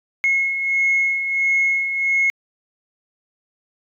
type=beating tone pair; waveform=sine; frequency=2169 / 2170.5 Hz; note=C#7 / C#7; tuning=-38 / -37 cents; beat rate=1.5 Hz; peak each=-24 / -16 dBFS; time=0.24-2.3 s; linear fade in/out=0 ms; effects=tanh soft clip ceiling -10 dBFS